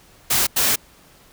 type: noise bursts at uneven times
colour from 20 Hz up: white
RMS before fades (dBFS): -18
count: 2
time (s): 0.3-0.47 / 0.56-0.76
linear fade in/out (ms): 10
effects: pink hiss -51 dBFS RMS until 1.32 s